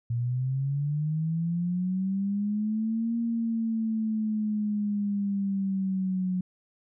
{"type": "linear two-way sweep", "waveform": "sine", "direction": "up then down", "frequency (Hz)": [116.3, 233.1, 182.3], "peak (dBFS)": -25, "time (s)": [0.1, 6.41], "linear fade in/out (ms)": 5, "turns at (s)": 3.17, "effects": []}